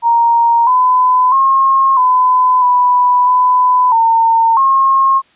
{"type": "tone with pitch steps", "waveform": "sine", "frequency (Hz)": [933, 1008, 1076, 1009, 989, 1001, 910, 1077], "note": ["A#5", "B5", "C6", "B5", "B5", "B5", "A#5", "C6"], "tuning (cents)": [1, 35, 48, 37, 2, 23, -42, 50], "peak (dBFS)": -7, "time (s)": [0.02, 5.22], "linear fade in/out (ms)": 50, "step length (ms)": 650, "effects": ["white hiss -51 dBFS RMS until 5.35 s", "resampled to 8000 Hz"]}